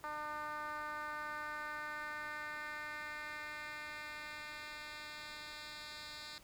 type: tone with band-pass filter sweep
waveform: 10% pulse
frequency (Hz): 301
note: D4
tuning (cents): +43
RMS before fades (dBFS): -45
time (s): 0.04-6.38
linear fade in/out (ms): 0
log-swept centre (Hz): 1100 to 3900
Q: 1.8
effects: pink hiss -62 dBFS RMS until 6.43 s